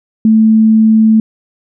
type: tone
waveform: sine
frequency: 220 Hz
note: A3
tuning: in tune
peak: -4 dBFS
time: 0.25-1.2 s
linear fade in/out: 2 ms
effects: none